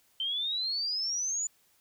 sine exponential sweep, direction up, 3089 to 7040 Hz, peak -29 dBFS, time 0.2-1.47 s, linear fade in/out 2 ms, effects white hiss -67 dBFS RMS until 1.8 s

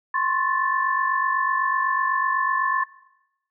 sine tone cluster, 1041 / 1089 / 1753 Hz, C6 / C#6 / A6, -9 / -31 / -7 cents, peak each -25 dBFS, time 0.14-2.84 s, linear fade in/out 5 ms, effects noise-tail reverb RT60 0.8 s tail -17 dB re dry

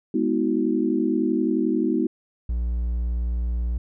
sine chord, G# minor seventh, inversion none, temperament equal with one note detuned, 207.7 / 246.9 / 319 / 370 Hz, G#3 / B3 / D#4 / F#4, 0 / 0 / +43 / 0 cents, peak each -27 / -24 / -23 / -27 dBFS, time 0.14-2.07 s, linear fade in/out 5 ms
triangle tone, 59.2 Hz, A#1, 27 cents sharp, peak -20 dBFS, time 2.49-3.78 s, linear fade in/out 5 ms
effects none

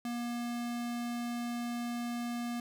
square tone, 238.7 Hz, A#3, 41 cents sharp, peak -35 dBFS, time 0.05-2.6 s, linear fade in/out 2 ms, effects none

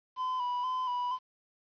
triangle tone with vibrato, 1001 Hz, B5, 23 cents sharp, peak -28 dBFS, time 0.16-1.19 s, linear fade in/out 50 ms, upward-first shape square, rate 2.1 Hz, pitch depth 32 cents each way, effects resampled to 11025 Hz + 10-bit

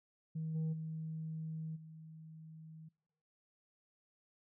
sine tone with level steps, 159 Hz, D#3, 38 cents sharp, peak -36 / -31 / -39 / -50 dBFS, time 0.35-2.89 s, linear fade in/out 10 ms, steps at 0.54 / 0.72 / 1.75 s, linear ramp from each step 20 ms, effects noise-tail reverb RT60 0.9 s tail -25 dB re dry + tanh soft clip ceiling -33 dBFS

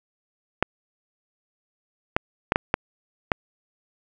clicks, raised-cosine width 0.5 ms, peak -3 dBFS, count 6, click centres 0.626 / 2.165 / 2.521 / 2.559 / 2.741 / 3.318 s, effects none

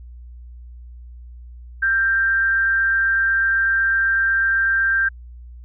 sine tone with frequency modulation, 1582 Hz, G6, 15 cents sharp, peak -15 dBFS, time 1.82-5.09 s, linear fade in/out 10 ms, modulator 225 Hz, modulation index 0.24, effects added 60 Hz sine -36 dBFS peak until 5.64 s

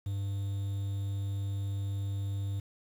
triangle tone with quantisation, 99.2 Hz, G2, 21 cents sharp, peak -29 dBFS, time 0.06-2.6 s, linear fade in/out 5 ms, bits 9, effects none

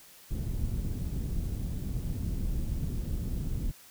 pink low-pass noise, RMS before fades -32 dBFS, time 0.3-3.72 s, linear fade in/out 20 ms, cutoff 170 Hz, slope 12 dB/octave, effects white hiss -54 dBFS RMS until 3.9 s

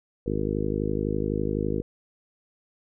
harmonic tone, 51.91 Hz, G#1, in tune, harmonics 1 / 2 / 3 / 4 / 5 / 6 / 7 / 8 / 9, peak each -33 / -33 / -33 / -33 / -33 / -33 / -33 / -33 / -33 dBFS, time 0.26-1.82 s, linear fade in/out 5 ms, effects none

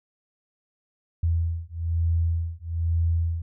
sine beating tone pair, 82.9 / 84 Hz, E2 / E2, +10 / +33 cents, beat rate 1.1 Hz, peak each -25 dBFS, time 1.23-3.42 s, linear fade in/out 5 ms, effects none

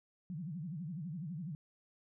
sine tone with vibrato, 164.81 Hz, E3, in tune, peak -39 dBFS, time 0.3-1.55 s, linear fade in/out 0 ms, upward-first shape sine, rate 12 Hz, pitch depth 240 cents each way, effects none

